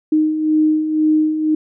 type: beating tone pair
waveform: sine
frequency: 307.9 / 309.9 Hz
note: D#4 / D#4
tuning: -18 / -7 cents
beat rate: 2 Hz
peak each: -21 / -13 dBFS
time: 0.12-1.55 s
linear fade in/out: 5 ms
effects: none